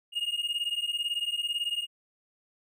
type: beating tone pair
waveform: triangle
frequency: 2842 / 2860 Hz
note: F7 / F7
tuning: +30 / +41 cents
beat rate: 18 Hz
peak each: -30 dBFS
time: 0.12-1.87 s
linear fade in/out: 50 ms
effects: none